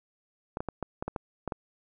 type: clicks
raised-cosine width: 1 ms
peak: -18 dBFS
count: 9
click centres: 0.571 / 0.605 / 0.687 / 0.827 / 1.025 / 1.08 / 1.162 / 1.477 / 1.522 s
effects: none